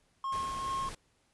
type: tone with tremolo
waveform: triangle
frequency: 1077 Hz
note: C6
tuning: 50 cents sharp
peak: -29 dBFS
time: 0.24-0.89 s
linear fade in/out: 2 ms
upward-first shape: sine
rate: 2.4 Hz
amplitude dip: 40%
type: noise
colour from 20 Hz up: pink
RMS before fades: -44 dBFS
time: 0.32-0.95 s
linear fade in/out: 5 ms
effects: pink hiss -71 dBFS RMS until 1.33 s + resampled to 24000 Hz